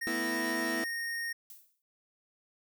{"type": "tone", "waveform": "square", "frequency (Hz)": 1854, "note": "A#6", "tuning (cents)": -10, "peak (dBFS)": -34, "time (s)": [0.01, 1.33], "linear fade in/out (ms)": 10}
{"type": "chord", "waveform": "sawtooth", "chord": "A suspended second", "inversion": "none", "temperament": "equal", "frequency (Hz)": [220, 246.9, 329.6], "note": ["A3", "B3", "E4"], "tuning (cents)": [0, 0, 0], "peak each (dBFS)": [-37, -33, -31], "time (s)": [0.07, 0.84], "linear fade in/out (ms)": 0}
{"type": "noise with exponential decay", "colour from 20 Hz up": "violet", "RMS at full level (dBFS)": -46, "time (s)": [1.5, 1.82], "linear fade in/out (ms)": 1, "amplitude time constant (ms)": 69}
{"effects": []}